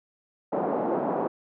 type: band-pass noise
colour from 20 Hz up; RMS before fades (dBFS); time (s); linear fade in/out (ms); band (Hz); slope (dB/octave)
white; -27; 0.52-1.28; 10; 200 to 800; 24
effects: none